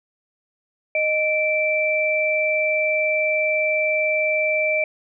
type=tone pair together; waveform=sine; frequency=619 / 2337 Hz; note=D#5 / D7; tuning=-9 / -9 cents; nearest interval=octave + major seventh; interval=2300 cents; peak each=-21 / -20 dBFS; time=0.95-4.84 s; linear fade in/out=2 ms; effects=none